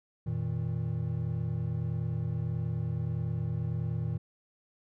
triangle tone cluster, 87.7 / 117.2 / 158.8 Hz, F2 / A#2 / D#3, +8 / +10 / +36 cents, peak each -36 / -30 / -32 dBFS, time 0.26-4.18 s, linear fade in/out 10 ms, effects none

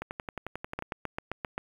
two click trains, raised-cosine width 0.5 ms, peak -20 / -17 dBFS, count 10 / 7, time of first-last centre 0.02-0.824 / 0.79-1.579 s, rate 11.2 / 7.6 Hz, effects 8-bit

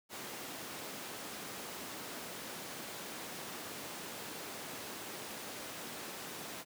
pink high-pass noise, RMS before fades -45 dBFS, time 0.09-6.65 s, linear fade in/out 50 ms, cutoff 220 Hz, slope 12 dB/octave, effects none

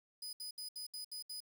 sawtooth tone bursts, 4978 Hz, D#8, in tune, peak -40 dBFS, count 7, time 0.22-1.404 s, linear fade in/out 5 ms, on 110 ms, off 69 ms, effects 11-bit

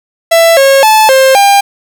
45% pulse tone with pitch steps, 665 / 545 / 869 / 530 / 800 Hz, E5 / C#5 / A5 / C5 / G5, +15 / -29 / -22 / +22 / +35 cents, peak -3 dBFS, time 0.31-1.61 s, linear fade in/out 10 ms, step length 260 ms, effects none

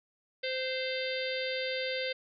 harmonic tone with a mistuned harmonic, 519 Hz, C5, 14 cents flat, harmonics 1 / 3 / 4 / 5 / 6 / 7 / 8 / 9, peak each -34 / -42 / -38 / -43 / -44 / -41 / -47 / -42 dBFS, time 0.43-2.13 s, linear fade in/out 10 ms, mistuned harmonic 5, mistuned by +39 cents, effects none

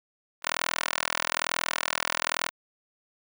10% pulse tone with high-pass filter, 41.1 Hz, E1, 4 cents flat, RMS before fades -30 dBFS, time 0.42-2.51 s, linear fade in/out 50 ms, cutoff 1200 Hz, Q 0.93, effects none

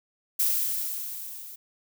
violet noise with level ramp, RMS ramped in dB -23 to -43 dBFS, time 0.39-1.56 s, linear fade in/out 10 ms, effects none

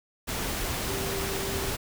sine tone in noise, 390.9 Hz, G4, 5 cents flat, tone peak -34 dBFS, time 0.87-1.71 s, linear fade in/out 20 ms, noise pink, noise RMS -31 dBFS, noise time 0.27-1.77 s, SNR -6 dB, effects none

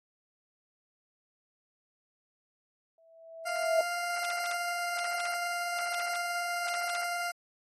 sine tone with exponential growth, 656 Hz, E5, 9 cents flat, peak -22 dBFS, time 2.98-3.81 s, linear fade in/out 2 ms, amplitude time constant 180 ms
20% pulse tone, 698.5 Hz, F5, in tune, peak -27 dBFS, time 3.45-7.32 s, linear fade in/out 20 ms
effects AAC 32 kbps

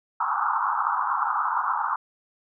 white band-pass noise, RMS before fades -25 dBFS, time 0.2-1.96 s, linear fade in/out 5 ms, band 810 to 1400 Hz, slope 96 dB/octave, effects none

